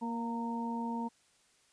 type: harmonic tone with a mistuned harmonic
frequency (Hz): 233.9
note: A#3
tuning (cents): +6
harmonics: 1 / 2 / 3 / 4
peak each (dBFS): -35 / -46 / -49 / -38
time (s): 0.01-1.09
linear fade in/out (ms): 20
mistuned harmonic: 4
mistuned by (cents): -26
effects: white hiss -68 dBFS RMS until 1.72 s + resampled to 22050 Hz